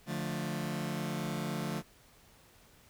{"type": "chord", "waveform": "sawtooth", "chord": "D minor", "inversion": "none", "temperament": "just", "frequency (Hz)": [146.83, 176.2, 220.2], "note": ["D3", "F3", "A3"], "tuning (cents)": [0, 16, 2], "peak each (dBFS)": -34, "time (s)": [0.06, 1.83], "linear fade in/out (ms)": 50, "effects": ["pink hiss -61 dBFS RMS until 2.89 s"]}